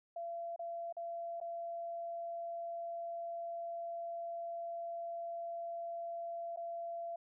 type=tone with dropouts; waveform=sine; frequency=680 Hz; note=F5; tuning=46 cents flat; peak=-39 dBFS; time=0.16-7.16 s; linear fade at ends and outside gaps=5 ms; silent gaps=0.562-0.592 / 0.926-0.967 / 1.402-1.412 / 6.562-6.571 s; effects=none